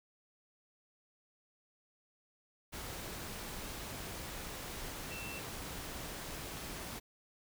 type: tone in noise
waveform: sine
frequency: 2685 Hz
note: E7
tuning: 31 cents sharp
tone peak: -45 dBFS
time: 5.1-5.4 s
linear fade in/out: 20 ms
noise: pink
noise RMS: -44 dBFS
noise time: 2.72-7 s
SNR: -4 dB
effects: none